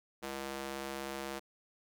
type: tone with high-pass filter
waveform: square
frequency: 68.2 Hz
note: C#2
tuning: 28 cents flat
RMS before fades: -41 dBFS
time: 0.22-1.4 s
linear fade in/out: 20 ms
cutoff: 360 Hz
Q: 0.75
effects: none